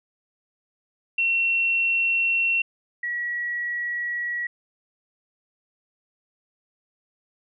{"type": "tone pair in turn", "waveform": "sine", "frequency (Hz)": [2720, 1923.3], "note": ["F7", "B6"], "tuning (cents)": [-46, -46], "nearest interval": "tritone", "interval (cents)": 600, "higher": "first", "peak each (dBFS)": [-19, -25], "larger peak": "first", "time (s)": [[1.18, 2.62], [3.03, 4.47]], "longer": "neither", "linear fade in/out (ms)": 5, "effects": []}